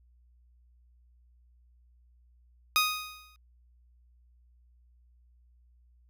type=tone with exponential decay; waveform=15% pulse; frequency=1246 Hz; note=D#6; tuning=2 cents sharp; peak=-14 dBFS; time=2.76-3.36 s; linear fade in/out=0 ms; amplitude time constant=130 ms; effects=added 60 Hz sine -59 dBFS peak until 6.09 s